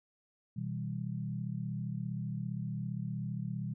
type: chord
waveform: sine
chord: E minor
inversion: second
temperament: equal with one note detuned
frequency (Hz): 123.47 / 160.77 / 196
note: B2 / E3 / G3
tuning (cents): 0 / -43 / 0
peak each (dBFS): -38 / -39 / -40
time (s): 0.56-3.74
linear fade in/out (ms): 10
effects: none